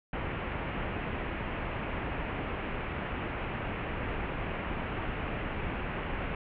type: low-pass noise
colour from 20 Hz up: pink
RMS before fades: -35 dBFS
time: 0.13-6.35 s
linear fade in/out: 2 ms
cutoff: 2800 Hz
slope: 48 dB/octave
effects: none